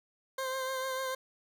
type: tone with vibrato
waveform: 20% pulse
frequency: 524 Hz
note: C5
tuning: 2 cents sharp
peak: -28 dBFS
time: 0.38-1.15 s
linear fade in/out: 5 ms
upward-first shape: triangle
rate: 6.7 Hz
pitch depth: 30 cents each way
effects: none